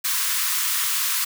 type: high-pass noise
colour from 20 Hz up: white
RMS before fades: -23 dBFS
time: 0.04-1.25 s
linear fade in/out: 10 ms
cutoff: 970 Hz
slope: 96 dB/octave
effects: none